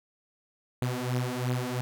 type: beating tone pair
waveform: sawtooth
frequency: 123.47 / 126.37 Hz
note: B2 / B2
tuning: 0 / +40 cents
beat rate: 2.9 Hz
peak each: -27 dBFS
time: 0.82-1.81 s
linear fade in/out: 0 ms
effects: none